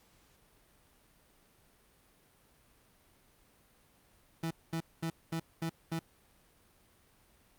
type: tone bursts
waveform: 30% pulse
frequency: 164 Hz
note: E3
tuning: 9 cents flat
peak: -30 dBFS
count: 6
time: 4.43-5.992 s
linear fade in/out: 5 ms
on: 77 ms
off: 220 ms
effects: pink hiss -66 dBFS RMS until 7.58 s + Opus 48 kbps